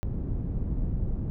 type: low-pass noise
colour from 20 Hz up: pink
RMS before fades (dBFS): -29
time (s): 0.03-1.3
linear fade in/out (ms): 0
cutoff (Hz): 200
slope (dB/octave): 12
effects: none